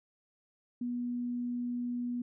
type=tone; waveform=sine; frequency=243.2 Hz; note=B3; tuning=26 cents flat; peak=-32 dBFS; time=0.81-2.22 s; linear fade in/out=5 ms; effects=none